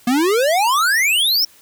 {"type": "exponential sweep", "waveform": "square", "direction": "up", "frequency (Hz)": [233.6, 5588], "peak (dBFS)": -14, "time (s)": [0.07, 1.45], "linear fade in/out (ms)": 5, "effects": ["white hiss -49 dBFS RMS until 1.61 s"]}